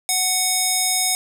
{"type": "tone with band-pass filter", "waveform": "square", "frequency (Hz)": 740, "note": "F#5", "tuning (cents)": 0, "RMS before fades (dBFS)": -20, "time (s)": [0.09, 1.15], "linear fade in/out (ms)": 0, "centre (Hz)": 9000, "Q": 1.1, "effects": []}